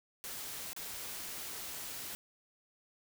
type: noise with dropouts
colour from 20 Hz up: white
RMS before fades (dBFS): -43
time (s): 0.24-2.15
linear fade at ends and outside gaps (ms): 0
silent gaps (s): 0.732-0.764
effects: none